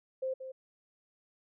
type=tone with echo; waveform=sine; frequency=523.3 Hz; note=C5; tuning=in tune; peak=-31 dBFS; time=0.22-0.34 s; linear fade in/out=10 ms; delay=180 ms; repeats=1; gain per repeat=-9 dB; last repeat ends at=0.52 s; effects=none